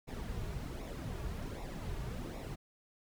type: noise with flanger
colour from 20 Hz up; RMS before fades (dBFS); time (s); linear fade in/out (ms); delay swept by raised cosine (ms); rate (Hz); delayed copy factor
brown; -41; 0.07-2.56; 20; 0.64 to 3.94; 1.3; -0.6
effects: none